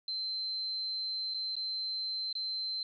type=tone with dropouts; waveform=sine; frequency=4100 Hz; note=C8; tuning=36 cents flat; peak=-33 dBFS; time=0.08-2.83 s; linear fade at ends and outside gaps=2 ms; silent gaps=1.339-1.344 / 1.555-1.565 / 2.328-2.352 s; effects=none